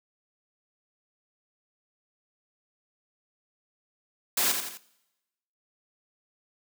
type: noise with echo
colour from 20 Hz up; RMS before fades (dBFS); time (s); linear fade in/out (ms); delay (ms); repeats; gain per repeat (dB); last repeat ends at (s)
white; -25; 4.37-4.52; 5; 85; 3; -6; 4.775
effects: noise-tail reverb RT60 1.0 s tail -22 dB re dry + high-pass 200 Hz 12 dB/octave